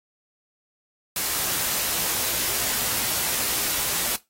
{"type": "noise with comb filter", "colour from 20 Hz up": "white", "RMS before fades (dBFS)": -25, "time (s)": [1.16, 4.16], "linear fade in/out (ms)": 2, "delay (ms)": 17, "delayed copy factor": 0.5, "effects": ["noise-tail reverb RT60 0.2 s tail -18 dB re dry", "AAC 48 kbps"]}